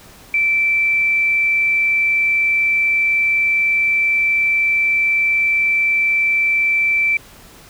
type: tone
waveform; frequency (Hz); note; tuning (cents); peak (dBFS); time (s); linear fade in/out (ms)
sine; 2332; D7; -13; -13; 0.34-7.17; 2
effects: pink hiss -43 dBFS RMS until 7.69 s